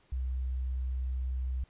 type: tone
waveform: sine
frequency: 63.9 Hz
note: C2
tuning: 40 cents flat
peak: -30 dBFS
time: 0.12-1.64 s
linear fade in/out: 5 ms
effects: pink hiss -66 dBFS RMS until 1.69 s + resampled to 8000 Hz